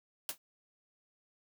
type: noise with exponential decay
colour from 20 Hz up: white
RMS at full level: -32 dBFS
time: 0.29-0.38 s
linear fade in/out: 1 ms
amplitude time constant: 18 ms
effects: high-pass 150 Hz 12 dB/octave